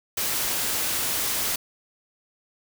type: noise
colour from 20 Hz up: white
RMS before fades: -26 dBFS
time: 0.17-1.56 s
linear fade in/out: 5 ms
effects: none